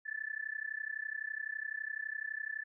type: tone with amplitude modulation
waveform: sine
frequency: 1748 Hz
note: A6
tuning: 12 cents flat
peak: -33 dBFS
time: 0.05-2.64 s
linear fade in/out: 20 ms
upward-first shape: sine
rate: 31.9 Hz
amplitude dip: 95%
effects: none